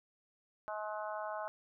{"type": "harmonic tone", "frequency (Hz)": 212.4, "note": "G#3", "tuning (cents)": 39, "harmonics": [3, 4, 5, 6, 7], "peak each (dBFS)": [-41, -43, -45, -47, -48], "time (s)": [0.68, 1.48], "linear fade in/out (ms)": 0, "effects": []}